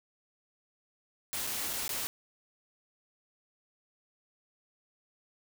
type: noise with dropouts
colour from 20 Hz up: white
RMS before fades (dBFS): -35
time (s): 1.33-2.07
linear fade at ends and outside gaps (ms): 0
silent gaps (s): 1.468-1.472 / 1.731-1.735 / 1.879-1.892
effects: none